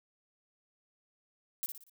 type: noise with echo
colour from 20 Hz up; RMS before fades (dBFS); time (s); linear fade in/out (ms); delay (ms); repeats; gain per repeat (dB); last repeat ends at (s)
violet; -35; 1.63-1.66; 0; 59; 4; -7; 1.896
effects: none